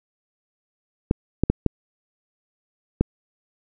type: clicks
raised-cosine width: 3 ms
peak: -4 dBFS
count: 5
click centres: 1.111 / 1.436 / 1.5 / 1.663 / 3.01 s
effects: none